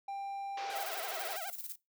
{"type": "tone", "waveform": "triangle", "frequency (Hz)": 792, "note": "G5", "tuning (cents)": 18, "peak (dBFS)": -35, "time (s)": [0.08, 0.84], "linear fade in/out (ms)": 5}
{"type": "band-pass noise", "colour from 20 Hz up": "pink", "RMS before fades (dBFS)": -45, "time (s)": [0.57, 1.37], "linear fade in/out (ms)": 5, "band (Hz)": [390, 5800], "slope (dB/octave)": 48}
{"type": "tone with vibrato", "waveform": "sawtooth", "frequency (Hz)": 719, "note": "F#5", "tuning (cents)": -50, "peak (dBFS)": -36, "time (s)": [0.7, 1.5], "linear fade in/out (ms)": 0, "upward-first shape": "sine", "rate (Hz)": 12, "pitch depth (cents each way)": 200}
{"type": "noise with tremolo", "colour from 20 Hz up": "violet", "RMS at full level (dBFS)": -41, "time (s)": [0.75, 1.76], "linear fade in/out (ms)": 20, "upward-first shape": "square", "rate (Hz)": 18, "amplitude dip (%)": 65}
{"effects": ["noise-tail reverb RT60 0.2 s tail -20 dB re dry"]}